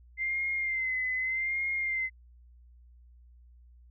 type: tone with vibrato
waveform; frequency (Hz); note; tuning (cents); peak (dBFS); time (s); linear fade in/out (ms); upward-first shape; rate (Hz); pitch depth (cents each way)
sine; 2079; C7; -12; -28; 0.17-2.1; 50; sine; 0.83; 49
effects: added 60 Hz sine -53 dBFS peak until 3.9 s